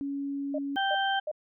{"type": "tone", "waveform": "sine", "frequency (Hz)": 279.7, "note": "C#4", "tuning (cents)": 16, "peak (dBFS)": -30, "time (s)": [0.01, 0.76], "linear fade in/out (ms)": 0}
{"type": "tone bursts", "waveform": "sine", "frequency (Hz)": 609, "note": "D#5", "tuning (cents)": -37, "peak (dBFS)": -29, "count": 3, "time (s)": [0.54, 1.315], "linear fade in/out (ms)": 5, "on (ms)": 45, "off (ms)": 320}
{"type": "harmonic tone", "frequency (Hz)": 782, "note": "G5", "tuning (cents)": -4, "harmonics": [1, 2, 4], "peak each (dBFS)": [-27, -30, -33], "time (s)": [0.76, 1.2], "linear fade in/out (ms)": 10}
{"effects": []}